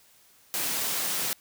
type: high-pass noise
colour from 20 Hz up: white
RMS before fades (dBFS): -29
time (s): 0.54-1.33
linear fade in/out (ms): 0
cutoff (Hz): 120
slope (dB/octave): 48
effects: white hiss -59 dBFS RMS until 1.4 s